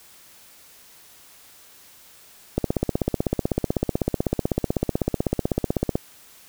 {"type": "click train", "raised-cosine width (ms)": 2, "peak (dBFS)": -7, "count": 55, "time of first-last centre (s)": [2.58, 5.955], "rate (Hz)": 16, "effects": ["white hiss -50 dBFS RMS until 6.48 s"]}